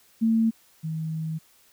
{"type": "tone pair in turn", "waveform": "sine", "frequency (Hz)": [225, 159.1], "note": ["A3", "D#3"], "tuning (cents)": [39, 39], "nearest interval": "tritone", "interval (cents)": 600, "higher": "first", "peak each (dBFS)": [-18, -27], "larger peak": "first", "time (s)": [[0.21, 0.51], [0.83, 1.39]], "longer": "second", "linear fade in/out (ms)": 20, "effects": ["white hiss -59 dBFS RMS until 1.72 s"]}